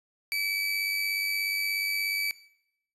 30% pulse tone with amplitude modulation, 2300 Hz, D7, 37 cents flat, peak -23 dBFS, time 0.32-2.31 s, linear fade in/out 0 ms, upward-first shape sine, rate 96.8 Hz, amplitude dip 45%, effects noise-tail reverb RT60 0.7 s tail -17 dB re dry + resampled to 32000 Hz

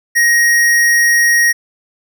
square tone, 1880 Hz, A#6, 14 cents sharp, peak -9 dBFS, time 0.15-1.53 s, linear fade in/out 20 ms, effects none

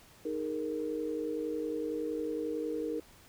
sine chord, D# suspended fourth, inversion none, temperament equal, 311.1 / 415.3 / 466.2 Hz, D#4 / G#4 / A#4, 0 / 0 / 0 cents, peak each -36 / -40 / -35 dBFS, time 0.25-3 s, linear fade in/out 5 ms, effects pink hiss -58 dBFS RMS until 3.28 s

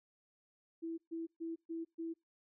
sine tone bursts, 329.6 Hz, E4, in tune, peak -38 dBFS, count 5, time 0.82-2.14 s, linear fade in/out 20 ms, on 160 ms, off 130 ms, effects noise-tail reverb RT60 0.2 s tail -26 dB re dry

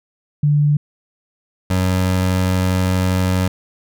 sine / 25% pulse tone pair in turn, 147.1 / 92.46 Hz, D3 / F#2, +3 / -1 cents, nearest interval minor sixth, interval 804 cents, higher first, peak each -11 dBFS, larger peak neither, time 0.43-0.77 / 1.7-3.48 s, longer second, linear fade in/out 5 ms, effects none

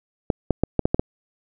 clicks, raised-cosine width 2 ms, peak -4 dBFS, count 7, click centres 0.302 / 0.507 / 0.636 / 0.793 / 0.855 / 0.945 / 0.995 s, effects none

